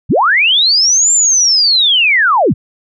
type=linear two-way sweep; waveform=sine; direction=up then down; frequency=55 to 7380 to 55 Hz; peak=-7 dBFS; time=0.09-2.54 s; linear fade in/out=20 ms; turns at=1.12 s; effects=none